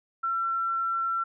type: tone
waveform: sine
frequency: 1352 Hz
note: E6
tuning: 43 cents sharp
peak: -25 dBFS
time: 0.23-1.24 s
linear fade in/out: 10 ms
effects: none